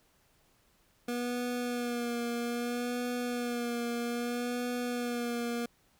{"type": "tone with vibrato", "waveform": "25% pulse", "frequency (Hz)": 240.9, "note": "B3", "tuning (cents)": -43, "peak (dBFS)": -28, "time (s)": [1.08, 5.66], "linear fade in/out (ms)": 5, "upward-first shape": "sine", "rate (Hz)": 0.62, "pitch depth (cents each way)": 29, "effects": ["pink hiss -68 dBFS RMS until 5.99 s"]}